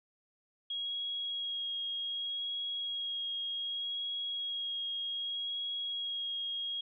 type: tone with vibrato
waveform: sine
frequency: 3291 Hz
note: G#7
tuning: 16 cents flat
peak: -34 dBFS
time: 0.7-6.81 s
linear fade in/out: 5 ms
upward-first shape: sine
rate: 0.65 Hz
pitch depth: 12 cents each way
effects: none